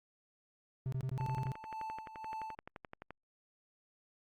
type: tone bursts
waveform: triangle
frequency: 130.81 Hz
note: C3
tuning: in tune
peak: -32 dBFS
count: 8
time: 0.86-1.518 s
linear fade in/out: 0 ms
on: 63 ms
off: 22 ms
type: tone with tremolo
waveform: triangle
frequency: 880 Hz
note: A5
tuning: in tune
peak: -37 dBFS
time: 1.18-2.55 s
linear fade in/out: 5 ms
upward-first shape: sine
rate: 1.9 Hz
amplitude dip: 70%
type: click train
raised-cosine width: 0.5 ms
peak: -31 dBFS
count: 23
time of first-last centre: 1.21-3.107 s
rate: 11.6 Hz
effects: Opus 48 kbps